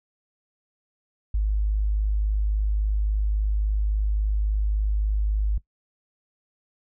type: tone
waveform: sine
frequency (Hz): 51.8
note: G#1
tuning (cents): -4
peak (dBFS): -20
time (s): 1.34-5.58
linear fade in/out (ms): 5
effects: noise-tail reverb RT60 0.1 s tail -18 dB re dry